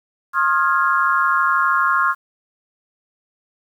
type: chord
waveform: sine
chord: F minor seventh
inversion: second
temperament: equal with one note detuned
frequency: 1071 / 1244.5 / 1396.9 / 1661.2 Hz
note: C6 / Eb6 / F6 / Ab6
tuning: +40 / 0 / 0 / 0 cents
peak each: -18 / -22 / -18 / -24 dBFS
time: 0.33-2.15 s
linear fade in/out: 50 ms
effects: 8-bit